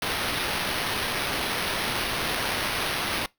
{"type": "noise with sample-and-hold", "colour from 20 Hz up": "white", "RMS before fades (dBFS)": -28, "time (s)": [0.02, 3.26], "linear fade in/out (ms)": 2, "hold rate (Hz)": 7350, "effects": ["noise-tail reverb RT60 0.2 s tail -23 dB re dry"]}